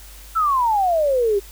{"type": "exponential sweep", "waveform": "sine", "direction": "down", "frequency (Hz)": [1355, 386.8], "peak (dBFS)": -15, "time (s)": [0.35, 1.4], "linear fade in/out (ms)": 20, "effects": ["added 50 Hz sine -40 dBFS peak until 1.51 s", "white hiss -44 dBFS RMS until 1.51 s"]}